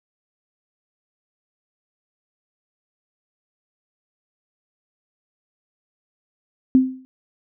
sine tone with exponential decay, 259.5 Hz, C4, 14 cents flat, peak -7 dBFS, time 6.75-7.05 s, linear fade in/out 0 ms, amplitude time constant 65 ms, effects none

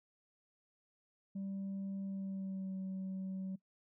sine tone with pitch glide, 195.1 to 189.76 Hz, G3 to F#3, -8 to +44 cents, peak -36 dBFS, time 1.35-3.56 s, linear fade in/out 10 ms, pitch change -48 cents, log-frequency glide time 2.03-2.76 s, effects noise-tail reverb RT60 0.1 s tail -22 dB re dry + tanh soft clip ceiling -37 dBFS

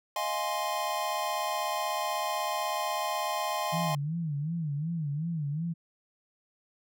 square chord, F minor seventh, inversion third, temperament equal, 622.3 / 698.5 / 830.6 / 1046.5 Hz, Eb5 / F5 / Ab5 / C6, 0 / 0 / 0 / 0 cents, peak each -37 / -37 / -35 / -34 dBFS, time 0.16-3.95 s, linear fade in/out 2 ms
sine tone with vibrato, 155.56 Hz, D#3, in tune, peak -29 dBFS, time 3.72-5.74 s, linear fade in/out 20 ms, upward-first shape sine, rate 2.7 Hz, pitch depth 160 cents each way
effects none

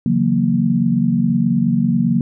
sine chord, F# dominant seventh, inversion second, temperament equal with one note detuned, 138.59 / 164.81 / 183.3 / 233.1 Hz, C#3 / E3 / F#3 / A#3, 0 / 0 / -16 / 0 cents, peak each -21 / -22 / -18 / -16 dBFS, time 0.06-2.21 s, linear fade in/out 2 ms, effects none

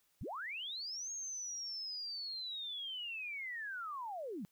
sine linear two-way sweep, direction up then down, 41.2 to 6560 to 165 Hz, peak -40 dBFS, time 0.21-4.45 s, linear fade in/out 0 ms, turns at 1.11 s, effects white hiss -75 dBFS RMS until 4.51 s

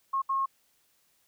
sine tone bursts at uneven times, 1082 Hz, C#6, 42 cents flat, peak -25 dBFS, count 2, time 0.13-0.22 / 0.29-0.46 s, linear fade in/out 10 ms, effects white hiss -69 dBFS RMS until 1.27 s

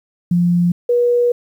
sine tone pair in turn, 174.61 / 483.1 Hz, F3 / B4, 0 / -38 cents, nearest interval octave + tritone, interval 1762 cents, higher second, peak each -11 dBFS, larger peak neither, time 0.31-0.72 / 0.89-1.32 s, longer second, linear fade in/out 5 ms, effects 8-bit

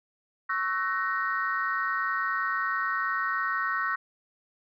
sine chord, F# dominant seventh, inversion second, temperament equal with one note detuned, 1108.7 / 1318.5 / 1507.6 / 1864.7 Hz, C#6 / E6 / F#6 / A#6, 0 / 0 / +32 / 0 cents, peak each -31 dBFS, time 0.49-3.96 s, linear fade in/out 10 ms, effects tanh soft clip ceiling -16 dBFS

